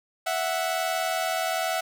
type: tone pair together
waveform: sawtooth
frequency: 659.1 / 740 Hz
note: E5 / F#5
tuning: 0 / 0 cents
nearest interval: major second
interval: 200 cents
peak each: -24 dBFS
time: 0.26-1.81 s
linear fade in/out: 10 ms
effects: none